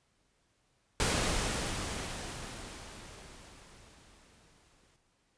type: noise with exponential decay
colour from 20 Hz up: pink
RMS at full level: -28 dBFS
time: 1-4.96 s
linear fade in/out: 0 ms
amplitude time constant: 860 ms
effects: pink hiss -73 dBFS RMS until 5.37 s + resampled to 22050 Hz